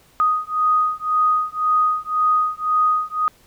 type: beating tone pair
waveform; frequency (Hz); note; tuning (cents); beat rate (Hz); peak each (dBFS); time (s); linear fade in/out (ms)
sine; 1244.5 / 1246.4; D#6 / D#6; 0 / +3; 1.9; -19; 0.2-3.28; 0
effects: pink hiss -54 dBFS RMS until 3.46 s